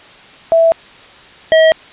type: tone pair in turn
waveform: sine / square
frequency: 659.3 / 639.4 Hz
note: E5 / D#5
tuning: 0 / +47 cents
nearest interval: minor second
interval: 53 cents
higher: first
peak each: -6 dBFS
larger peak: neither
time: 0.52-0.72 / 1.52-1.72 s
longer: neither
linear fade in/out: 0 ms
effects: white hiss -39 dBFS RMS until 1.92 s + resampled to 8000 Hz